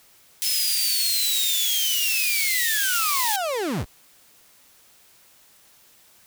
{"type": "linear sweep", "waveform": "35% pulse", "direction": "down", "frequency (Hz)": [5274, 30.68], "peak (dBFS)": -22, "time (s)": [0.42, 3.86], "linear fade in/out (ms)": 50}
{"type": "high-pass noise", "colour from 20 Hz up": "white", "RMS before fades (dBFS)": -25, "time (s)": [0.42, 3.36], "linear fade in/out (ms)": 0, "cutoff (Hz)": 2300, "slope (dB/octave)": 24}
{"effects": ["white hiss -55 dBFS RMS until 6.26 s"]}